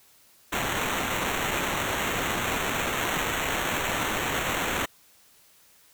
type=noise with sample-and-hold; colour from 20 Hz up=white; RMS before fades=-28 dBFS; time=0.52-4.86 s; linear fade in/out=10 ms; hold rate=4900 Hz; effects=white hiss -58 dBFS RMS until 5.93 s